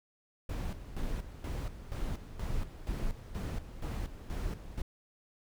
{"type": "noise with tremolo", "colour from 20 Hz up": "brown", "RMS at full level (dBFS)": -35, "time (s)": [0.49, 4.82], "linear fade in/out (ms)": 5, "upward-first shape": "square", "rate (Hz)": 2.1, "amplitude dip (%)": 70, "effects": []}